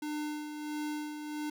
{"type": "tone with tremolo", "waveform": "square", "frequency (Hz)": 300, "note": "D4", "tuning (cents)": 37, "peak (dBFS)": -34, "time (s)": [0.02, 1.5], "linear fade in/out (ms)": 5, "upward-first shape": "sine", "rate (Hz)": 1.5, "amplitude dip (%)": 50, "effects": []}